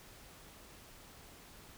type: silence
effects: pink hiss -56 dBFS RMS until 1.77 s